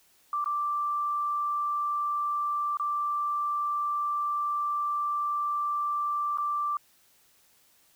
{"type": "tone with dropouts", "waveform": "sine", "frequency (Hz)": 1174.7, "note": "D6", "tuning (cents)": 0, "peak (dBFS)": -26, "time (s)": [0.33, 6.77], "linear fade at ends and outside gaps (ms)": 2, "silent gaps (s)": [[0.443, 0.459], [2.771, 2.797], [6.374, 6.383]], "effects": ["white hiss -63 dBFS RMS until 7.95 s"]}